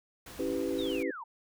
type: noise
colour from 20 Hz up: pink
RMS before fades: -47 dBFS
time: 0.26-1.03 s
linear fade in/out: 5 ms
type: chord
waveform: sine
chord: C# half-diminished seventh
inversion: none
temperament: equal with one note detuned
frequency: 277.2 / 329.6 / 392 / 499.6 Hz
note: C#4 / E4 / G4 / B4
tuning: 0 / 0 / 0 / +20 cents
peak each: -35 dBFS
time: 0.39-1.11 s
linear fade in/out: 5 ms
type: linear sweep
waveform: sine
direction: down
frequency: 3890 to 846 Hz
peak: -39 dBFS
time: 0.78-1.24 s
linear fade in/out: 10 ms
effects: none